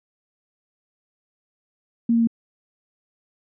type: tone with pitch steps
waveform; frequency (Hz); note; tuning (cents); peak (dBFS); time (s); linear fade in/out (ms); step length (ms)
sine; 232.7 / 231.2 / 229.8; A#3 / A#3 / A#3; -3 / -14 / -25; -15; 2.09-2.273; 5; 61
effects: none